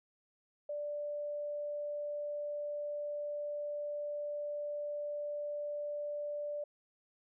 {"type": "tone", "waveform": "sine", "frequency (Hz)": 587.3, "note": "D5", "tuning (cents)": 0, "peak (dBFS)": -36, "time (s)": [0.69, 6.64], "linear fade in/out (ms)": 5, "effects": []}